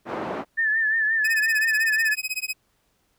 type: band-pass noise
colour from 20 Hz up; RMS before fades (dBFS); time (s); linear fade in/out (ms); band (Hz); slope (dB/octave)
pink; -30; 0.05-0.45; 50; 310 to 1100; 12
type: tone with vibrato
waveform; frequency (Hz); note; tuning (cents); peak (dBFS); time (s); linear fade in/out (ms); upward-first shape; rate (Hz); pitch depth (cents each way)
sine; 1766; A6; +6; -19; 0.57-2.15; 20; triangle; 5.7; 69
type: tone with tremolo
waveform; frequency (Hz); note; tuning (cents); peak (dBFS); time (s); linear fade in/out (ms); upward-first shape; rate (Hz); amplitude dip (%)
sawtooth; 2530; D#7; +28; -20; 1.24-2.54; 10; sine; 16; 100
effects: pink hiss -68 dBFS RMS until 3.18 s